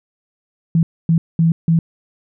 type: tone bursts at uneven times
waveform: sine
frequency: 164.81 Hz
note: E3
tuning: in tune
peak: -10 dBFS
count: 4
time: 0.75-0.83 / 1.09-1.18 / 1.39-1.52 / 1.68-1.79 s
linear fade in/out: 2 ms
effects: none